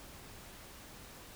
silence, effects pink hiss -52 dBFS RMS until 1.35 s

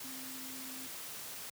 sine tone in noise, 261.6 Hz, C4, in tune, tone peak -49 dBFS, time 0.04-0.87 s, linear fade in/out 5 ms, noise white, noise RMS -45 dBFS, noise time 0-1.5 s, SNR -7 dB, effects high-pass 100 Hz 12 dB/octave

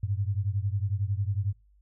sine beating tone pair, 96.1 / 107.1 Hz, G2 / A2, -34 / -46 cents, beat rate 11 Hz, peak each -28 / -30 dBFS, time 0.03-1.53 s, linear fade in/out 5 ms, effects noise-tail reverb RT60 0.2 s tail -21 dB re dry + added 50 Hz sine -58 dBFS peak until 1.81 s

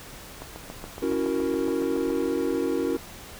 click train, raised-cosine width 1 ms, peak -23 dBFS, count 13, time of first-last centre 0.42-2.103 s, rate 7.13 Hz
triangle chord, F# dominant seventh, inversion second, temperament equal, 277.2 / 329.6 / 370 / 466.2 Hz, C#4 / E4 / F#4 / A#4, 0 / 0 / 0 / 0 cents, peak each -27 dBFS, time 1.02-2.97 s, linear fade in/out 5 ms
effects pink hiss -43 dBFS RMS until 3.39 s

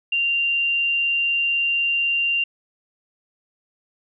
sine tone, 2778 Hz, F7, 10 cents flat, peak -18 dBFS, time 0.12-2.44 s, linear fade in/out 5 ms, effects none

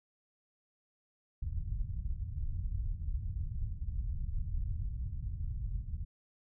pink low-pass noise, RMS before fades -36 dBFS, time 1.42-6.05 s, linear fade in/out 10 ms, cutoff 110 Hz, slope 24 dB/octave, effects none

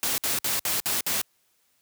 white noise bursts, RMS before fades -26 dBFS, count 6, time 0.03-1.215 s, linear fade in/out 0 ms, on 150 ms, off 57 ms, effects white hiss -68 dBFS RMS until 1.81 s + high-pass 60 Hz 12 dB/octave

